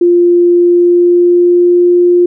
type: tone with pitch glide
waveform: sine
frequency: 349.2 to 352.6 Hz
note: F4 to F4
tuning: 0 to +17 cents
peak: -4 dBFS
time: 0.01-2.26 s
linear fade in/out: 5 ms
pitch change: +17 cents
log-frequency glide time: 0.5-1.91 s
effects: none